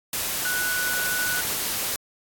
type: tone in noise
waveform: sine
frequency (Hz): 1480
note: F#6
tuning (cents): 0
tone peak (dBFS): -25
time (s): 0.45-1.41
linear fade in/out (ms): 2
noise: white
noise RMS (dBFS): -27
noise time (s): 0.13-1.96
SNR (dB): -1
effects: AAC 64 kbps